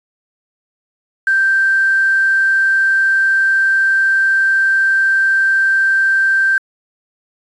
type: tone with quantisation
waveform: sine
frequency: 1568 Hz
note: G6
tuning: in tune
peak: -10 dBFS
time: 1.27-6.58 s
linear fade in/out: 2 ms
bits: 6
effects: resampled to 22050 Hz